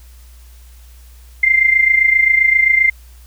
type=tone with amplitude modulation; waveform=sine; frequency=2093 Hz; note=C7; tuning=in tune; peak=-6 dBFS; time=1.43-2.9 s; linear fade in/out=5 ms; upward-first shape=sine; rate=27.6 Hz; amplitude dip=70%; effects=added 60 Hz sine -38 dBFS peak until 3.26 s + white hiss -50 dBFS RMS until 3.26 s